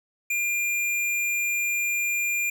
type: tone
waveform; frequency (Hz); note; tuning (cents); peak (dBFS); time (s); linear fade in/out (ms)
square; 2400; D7; +37; -24; 0.3-2.5; 5
effects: none